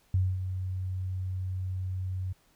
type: tone with ADSR envelope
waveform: sine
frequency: 93 Hz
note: F#2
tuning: 9 cents sharp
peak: -21 dBFS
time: 0.14-2.33 s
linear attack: 3 ms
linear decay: 230 ms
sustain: -9 dB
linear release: 10 ms
effects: pink hiss -66 dBFS RMS until 2.55 s